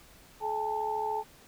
sine tone cluster, 428.1 / 812 / 886 Hz, A4 / G#5 / A5, -47 / -39 / +12 cents, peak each -35 / -36 / -31 dBFS, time 0.4-1.24 s, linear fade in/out 50 ms, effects pink hiss -56 dBFS RMS until 1.47 s

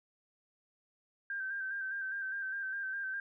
sine tone with vibrato, 1571 Hz, G6, 3 cents sharp, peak -35 dBFS, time 1.3-3.2 s, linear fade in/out 2 ms, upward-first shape square, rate 4.9 Hz, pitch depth 33 cents each way, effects none

